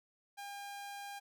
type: tone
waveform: sawtooth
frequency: 805 Hz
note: G5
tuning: 46 cents sharp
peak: -40 dBFS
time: 0.37-1.2 s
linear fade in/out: 20 ms
effects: none